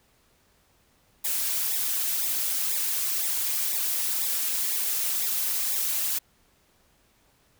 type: noise with flanger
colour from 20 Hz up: blue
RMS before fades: -27 dBFS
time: 1.24-6.19 s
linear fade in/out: 10 ms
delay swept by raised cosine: 0.66 to 5.96 ms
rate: 2 Hz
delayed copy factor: -0.85
effects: pink hiss -64 dBFS RMS until 7.59 s